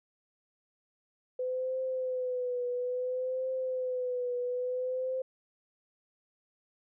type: tone with vibrato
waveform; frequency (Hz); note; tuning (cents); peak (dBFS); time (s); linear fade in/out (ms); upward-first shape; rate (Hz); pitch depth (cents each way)
sine; 505; B4; +39; -30; 1.39-5.22; 5; triangle; 0.59; 54
effects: none